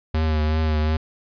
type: tone with vibrato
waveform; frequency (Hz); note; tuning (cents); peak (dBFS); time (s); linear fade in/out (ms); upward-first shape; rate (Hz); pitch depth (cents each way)
square; 77.78; D#2; 0; -19; 0.14-0.97; 5; triangle; 2.7; 39
effects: resampled to 11025 Hz + 10-bit